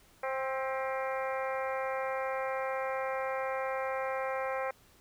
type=harmonic tone with a mistuned harmonic; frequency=264.3 Hz; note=C4; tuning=18 cents sharp; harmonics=2 / 3 / 4 / 5 / 6 / 7 / 8 / 9; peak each=-34 / -38 / -40 / -42 / -44 / -45 / -46 / -47 dBFS; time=0.23-4.71 s; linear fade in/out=5 ms; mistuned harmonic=7; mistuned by=+51 cents; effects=pink hiss -62 dBFS RMS until 5 s